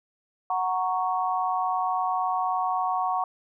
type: chord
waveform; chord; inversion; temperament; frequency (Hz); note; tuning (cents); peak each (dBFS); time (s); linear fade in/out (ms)
sine; F# major; none; equal; 740 / 932.3 / 1108.7; F#5 / A#5 / C#6; 0 / 0 / 0; -26 / -30 / -28; 0.5-3.24; 2
effects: none